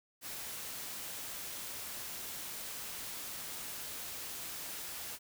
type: noise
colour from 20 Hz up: white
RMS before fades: -43 dBFS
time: 0.21-5.19 s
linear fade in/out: 50 ms
effects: none